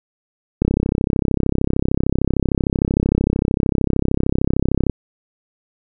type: click train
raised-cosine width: 3 ms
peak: -3 dBFS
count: 143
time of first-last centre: 0.62-4.897 s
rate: 33.2 Hz
effects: none